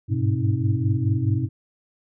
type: tone cluster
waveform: sine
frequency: 100.6 / 105.5 / 124.7 / 272.1 / 318.3 Hz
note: G2 / G#2 / B2 / C#4 / D#4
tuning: +45 / +28 / +17 / -32 / +39 cents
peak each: -24 / -24 / -23 / -32 / -30 dBFS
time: 0.08-1.49 s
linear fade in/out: 50 ms
effects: none